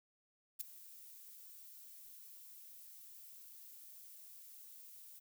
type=noise with ADSR envelope; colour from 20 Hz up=violet; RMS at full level=-37 dBFS; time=0.59-5.2 s; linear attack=21 ms; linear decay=3 ms; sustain=-19 dB; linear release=18 ms; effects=none